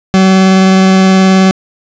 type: tone with vibrato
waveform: 40% pulse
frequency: 189.5 Hz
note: F#3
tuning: 42 cents sharp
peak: -3 dBFS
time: 0.14-1.51 s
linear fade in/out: 0 ms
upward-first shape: sine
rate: 19 Hz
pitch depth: 9 cents each way
effects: resampled to 16000 Hz + 7-bit